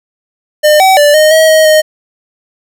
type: tone with pitch steps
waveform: square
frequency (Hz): 604 / 762 / 586 / 617 / 637 / 630 / 620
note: D5 / G5 / D5 / D#5 / D#5 / D#5 / D#5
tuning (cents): +48 / -49 / -4 / -15 / +41 / +21 / -6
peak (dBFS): -4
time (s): 0.63-1.82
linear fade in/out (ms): 20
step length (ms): 170
effects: none